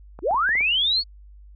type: clicks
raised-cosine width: 1 ms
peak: -25 dBFS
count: 6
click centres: 0.19 / 0.31 / 0.344 / 0.491 / 0.554 / 0.609 s
type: linear sweep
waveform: sine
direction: up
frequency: 277.2 to 4500 Hz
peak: -18 dBFS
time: 0.22-1.04 s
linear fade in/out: 50 ms
effects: added 50 Hz sine -43 dBFS peak until 1.55 s